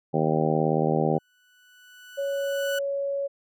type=harmonic tone; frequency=78.2 Hz; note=D#2; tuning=9 cents sharp; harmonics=2 / 3 / 4 / 5 / 6 / 7 / 8 / 9 / 10; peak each=-26 / -29 / -31 / -28 / -29 / -29 / -34 / -34 / -30 dBFS; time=0.13-1.19 s; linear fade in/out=20 ms
type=tone with exponential growth; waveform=30% pulse; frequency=1484 Hz; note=F#6; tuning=5 cents sharp; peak=-25 dBFS; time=1.13-2.79 s; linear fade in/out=5 ms; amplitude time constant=360 ms
type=tone; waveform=sine; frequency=558 Hz; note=C#5; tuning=11 cents sharp; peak=-25 dBFS; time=2.17-3.28 s; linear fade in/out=20 ms
effects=none